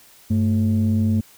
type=tone pair together; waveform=sine; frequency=98.27 / 220.6 Hz; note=G2 / A3; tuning=+5 / +5 cents; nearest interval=octave + major second; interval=1400 cents; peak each=-17 dBFS; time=0.3-1.21 s; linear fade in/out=10 ms; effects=tanh soft clip ceiling -12 dBFS + white hiss -50 dBFS RMS until 1.37 s